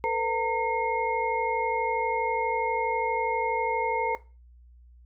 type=tone cluster; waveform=sine; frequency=447.4 / 499.7 / 914 / 2147 Hz; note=A4 / B4 / A#5 / C7; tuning=+29 / +20 / -34 / +44 cents; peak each=-30 / -31 / -26 / -33 dBFS; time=0.04-4.15 s; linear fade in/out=0 ms; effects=noise-tail reverb RT60 0.3 s tail -17 dB re dry + added 60 Hz sine -50 dBFS peak until 5.05 s